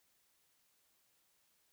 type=silence; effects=white hiss -75 dBFS RMS until 1.72 s